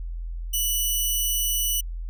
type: tone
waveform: 5% pulse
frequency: 2960 Hz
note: F#7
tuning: in tune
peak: -14 dBFS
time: 0.53-1.81 s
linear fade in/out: 10 ms
effects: added 42 Hz sine -29 dBFS peak until 2.09 s